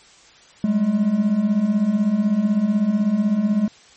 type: beating tone pair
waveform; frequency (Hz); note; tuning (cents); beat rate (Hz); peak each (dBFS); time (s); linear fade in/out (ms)
triangle; 196 / 212; G3 / G#3; 0 / +36; 16; -20 / -15; 0.64-3.68; 2
effects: white hiss -49 dBFS RMS until 3.96 s + MP3 32 kbps